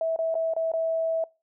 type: tone with dropouts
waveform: sine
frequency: 652 Hz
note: E5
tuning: 19 cents flat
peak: -23 dBFS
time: 0.01-1.24 s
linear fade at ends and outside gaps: 2 ms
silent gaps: 0.162-0.189 / 0.343-0.352 / 0.537-0.564 / 0.718-0.736 s
effects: noise-tail reverb RT60 0.3 s tail -24 dB re dry